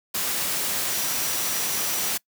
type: tone in noise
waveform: sine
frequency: 5830 Hz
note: F#8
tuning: 26 cents flat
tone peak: -34 dBFS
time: 0.9-2.11 s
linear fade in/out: 10 ms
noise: white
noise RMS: -26 dBFS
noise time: 0.14-2.18 s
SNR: -11 dB
effects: noise-tail reverb RT60 0.1 s tail -24 dB re dry + high-pass 100 Hz 12 dB/octave